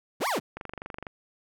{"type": "linear two-way sweep", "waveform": "30% pulse", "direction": "up then down", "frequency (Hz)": [77.78, 1174.7, 77.78], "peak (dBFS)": -23, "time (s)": [0.2, 0.4], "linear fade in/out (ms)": 20, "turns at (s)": 0.28}
{"type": "click train", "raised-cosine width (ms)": 0.5, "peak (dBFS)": -22, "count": 13, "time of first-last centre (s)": [0.57, 1.068], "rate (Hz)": 24.1}
{"effects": []}